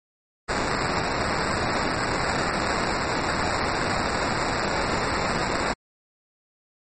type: noise with sample-and-hold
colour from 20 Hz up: white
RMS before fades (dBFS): -25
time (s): 0.48-5.74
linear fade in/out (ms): 20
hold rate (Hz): 3150
effects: MP3 32 kbps